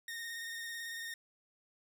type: tone with vibrato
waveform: sawtooth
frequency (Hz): 1845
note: A#6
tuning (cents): -18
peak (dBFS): -37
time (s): 0.08-1.14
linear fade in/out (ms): 2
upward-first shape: square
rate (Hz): 18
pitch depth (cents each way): 17
effects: none